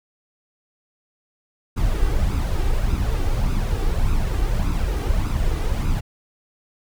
brown noise with flanger, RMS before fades -20 dBFS, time 1.76-6.01 s, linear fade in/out 20 ms, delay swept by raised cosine 0.79 to 2.59 ms, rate 1.7 Hz, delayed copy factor +0.55, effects none

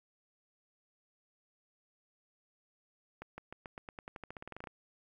accelerating click train, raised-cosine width 0.5 ms, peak -29 dBFS, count 19, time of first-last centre 3.22-4.672 s, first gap 160 ms, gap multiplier 0.91, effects 11-bit

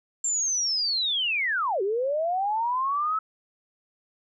sine linear two-way sweep, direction down then up, 7400 to 371.1 to 1309 Hz, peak -23 dBFS, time 0.24-3.19 s, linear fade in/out 5 ms, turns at 1.82 s, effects none

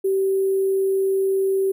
sine tone with sample-and-hold, 386.5 Hz, G4, 24 cents flat, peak -17 dBFS, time 0.04-1.72 s, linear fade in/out 10 ms, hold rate 11025 Hz, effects none

